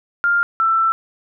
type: tone pair in turn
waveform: sine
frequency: 1400 / 1334 Hz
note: F6 / E6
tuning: +4 / +20 cents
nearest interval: minor second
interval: 84 cents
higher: first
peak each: -13 dBFS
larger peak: neither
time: 0.24-0.43 / 0.6-0.92 s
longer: second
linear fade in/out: 0 ms
effects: none